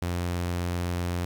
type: tone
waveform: sawtooth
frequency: 87.8 Hz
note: F2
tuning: 10 cents sharp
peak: -23 dBFS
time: 0.02-1.25 s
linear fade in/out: 0 ms
effects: 9-bit